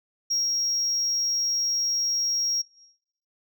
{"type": "tone with ADSR envelope", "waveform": "sine", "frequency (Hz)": 5600, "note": "F8", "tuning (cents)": 4, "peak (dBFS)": -19, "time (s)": [0.3, 2.62], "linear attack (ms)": 16, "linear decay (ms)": 150, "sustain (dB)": -2, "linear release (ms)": 12, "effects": ["noise-tail reverb RT60 0.8 s tail -20 dB re dry", "tanh soft clip ceiling -21 dBFS"]}